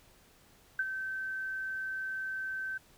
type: tone with ADSR envelope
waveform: sine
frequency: 1544 Hz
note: G6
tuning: 27 cents flat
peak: -26 dBFS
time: 0.79-2.78 s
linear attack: 4 ms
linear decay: 42 ms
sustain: -8 dB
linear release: 9 ms
effects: pink hiss -62 dBFS RMS until 2.97 s